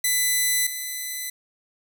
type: tone pair in turn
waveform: 5% pulse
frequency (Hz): 2000 / 2007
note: B6 / B6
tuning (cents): +21 / +27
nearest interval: unison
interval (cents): 6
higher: second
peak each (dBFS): -9 / -19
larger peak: first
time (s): 0.04-0.67 / 0.67-1.3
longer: neither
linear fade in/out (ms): 5
effects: none